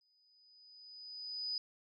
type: tone with exponential growth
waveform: sine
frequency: 4979 Hz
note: D#8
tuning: in tune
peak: -34 dBFS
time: 0.01-1.58 s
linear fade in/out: 2 ms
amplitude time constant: 340 ms
effects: none